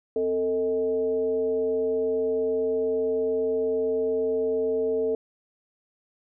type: tone with frequency modulation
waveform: sine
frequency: 445.6 Hz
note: A4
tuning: 22 cents sharp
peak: -22 dBFS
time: 0.16-5.15 s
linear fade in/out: 2 ms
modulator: 185 Hz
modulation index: 0.52
effects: none